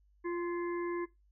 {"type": "harmonic tone with a mistuned harmonic", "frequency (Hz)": 347.4, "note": "F4", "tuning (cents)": -9, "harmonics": [1, 3, 5, 6], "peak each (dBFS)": [-33, -43, -47, -49], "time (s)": [0.24, 1.06], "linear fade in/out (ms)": 20, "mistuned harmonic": 5, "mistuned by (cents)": -22, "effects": ["noise-tail reverb RT60 0.2 s tail -18 dB re dry", "added 50 Hz sine -64 dBFS peak until 1.31 s"]}